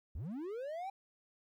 triangle linear sweep, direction up, 53.4 to 799 Hz, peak -37 dBFS, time 0.15-0.9 s, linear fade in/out 5 ms, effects 13-bit

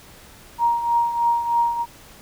sine tone with tremolo, 940 Hz, A#5, 14 cents sharp, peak -14 dBFS, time 0.58-1.86 s, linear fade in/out 50 ms, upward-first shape triangle, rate 3.2 Hz, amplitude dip 70%, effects pink hiss -46 dBFS RMS until 2.21 s

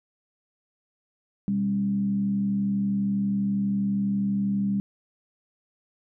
sine tone with frequency modulation, 199.4 Hz, G3, 30 cents sharp, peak -22 dBFS, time 1.48-4.8 s, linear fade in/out 0 ms, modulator 72.3 Hz, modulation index 0.41, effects none

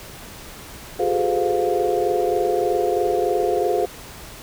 sine tone cluster, 360.5 / 404.9 / 428.1 / 511 / 704 Hz, F#4 / G#4 / A4 / C5 / F5, -45 / -44 / -47 / -41 / +14 cents, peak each -24 dBFS, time 0.99-3.86 s, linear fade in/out 10 ms, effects pink hiss -39 dBFS RMS until 4.42 s

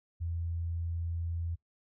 sine tone, 84.2 Hz, E2, 37 cents sharp, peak -32 dBFS, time 0.2-1.56 s, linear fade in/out 20 ms, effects noise-tail reverb RT60 0.1 s tail -20 dB re dry

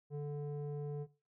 square tone with low-pass filter, 146.1 Hz, D3, 9 cents flat, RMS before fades -40 dBFS, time 0.1-1.07 s, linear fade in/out 50 ms, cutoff 480 Hz, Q 1.9, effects noise-tail reverb RT60 0.3 s tail -17 dB re dry

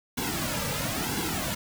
pink noise with flanger, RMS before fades -30 dBFS, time 0.17-1.55 s, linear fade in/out 10 ms, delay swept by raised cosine 1.6 to 2.8 ms, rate 1 Hz, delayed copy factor -0.8, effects none

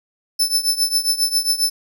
sawtooth tone with tremolo, 5274 Hz, E8, in tune, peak -10 dBFS, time 0.39-1.7 s, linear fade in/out 10 ms, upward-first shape triangle, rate 7.4 Hz, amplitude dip 90%, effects none

